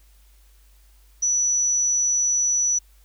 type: tone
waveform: sine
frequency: 5920 Hz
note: F#8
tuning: in tune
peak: -18 dBFS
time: 1.22-2.79 s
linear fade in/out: 10 ms
effects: added 50 Hz sine -51 dBFS peak until 3.04 s + white hiss -61 dBFS RMS until 3.04 s